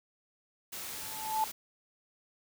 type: noise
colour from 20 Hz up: white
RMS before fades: -41 dBFS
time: 0.72-1.52 s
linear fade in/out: 10 ms
type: tone with exponential growth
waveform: sine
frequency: 874 Hz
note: A5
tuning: 12 cents flat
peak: -24 dBFS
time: 0.88-1.44 s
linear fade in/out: 1 ms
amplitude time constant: 120 ms
effects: none